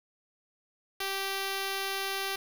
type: tone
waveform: 5% pulse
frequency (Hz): 390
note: G4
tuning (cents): -9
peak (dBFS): -20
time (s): 1-2.36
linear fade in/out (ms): 5
effects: 8-bit